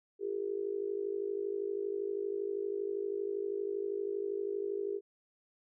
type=tone with amplitude modulation; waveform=sine; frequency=401.7 Hz; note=G4; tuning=42 cents sharp; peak=-29 dBFS; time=0.19-5.01 s; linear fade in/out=50 ms; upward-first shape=sine; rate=52.6 Hz; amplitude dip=85%; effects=none